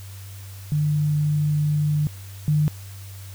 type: tone pair in turn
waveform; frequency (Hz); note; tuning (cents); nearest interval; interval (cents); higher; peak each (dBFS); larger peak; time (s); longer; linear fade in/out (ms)
sine; 149.6 / 150.64; D3 / D3; +32 / +44; unison; 12; second; -18 / -16; second; 0.72-2.07 / 2.48-2.68; first; 0
effects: added 97 Hz sine -36 dBFS peak until 3.34 s + white hiss -46 dBFS RMS until 3.34 s